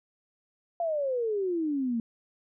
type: exponential sweep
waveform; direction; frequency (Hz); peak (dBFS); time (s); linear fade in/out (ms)
sine; down; 697 to 224.1; -26; 0.8-2; 2
effects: none